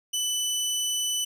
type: tone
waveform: 20% pulse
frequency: 2990 Hz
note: F#7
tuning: 17 cents sharp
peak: -20 dBFS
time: 0.13-1.25 s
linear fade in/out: 10 ms
effects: none